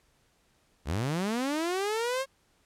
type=linear sweep; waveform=sawtooth; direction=up; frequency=61.74 to 547 Hz; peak=-24 dBFS; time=0.85-2.26 s; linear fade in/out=50 ms; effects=pink hiss -68 dBFS RMS until 2.65 s + low-pass 11000 Hz 12 dB/octave